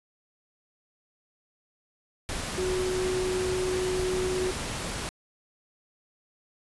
sine tone in noise, 369.5 Hz, F#4, 2 cents flat, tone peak -26 dBFS, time 2.58-4.51 s, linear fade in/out 0 ms, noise pink, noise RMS -33 dBFS, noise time 2.29-5.09 s, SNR +4 dB, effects resampled to 24000 Hz

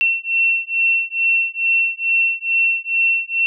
sine beating tone pair, 2707 / 2709.3 Hz, E7 / E7, +45 / +47 cents, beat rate 2.3 Hz, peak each -18 dBFS, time 0.01-3.46 s, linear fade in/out 0 ms, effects none

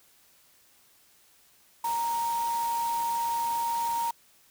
sine tone in noise, 932.3 Hz, A#5, in tune, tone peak -26 dBFS, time 1.84-4.11 s, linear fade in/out 5 ms, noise white, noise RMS -40 dBFS, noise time 1.84-4.11 s, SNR +11 dB, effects white hiss -61 dBFS RMS until 4.5 s

